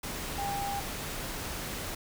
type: tone in noise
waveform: sine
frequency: 801 Hz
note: G5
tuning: 37 cents sharp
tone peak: -32 dBFS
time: 0.38-0.8 s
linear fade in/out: 5 ms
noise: pink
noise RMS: -37 dBFS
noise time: 0.03-1.95 s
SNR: +2 dB
effects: none